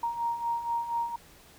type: beating tone pair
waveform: sine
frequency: 932.3 / 936.5 Hz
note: A#5 / A#5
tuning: 0 / +8 cents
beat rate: 4.2 Hz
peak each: -35 / -29 dBFS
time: 0.03-1.16 s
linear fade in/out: 5 ms
effects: pink hiss -55 dBFS RMS until 1.58 s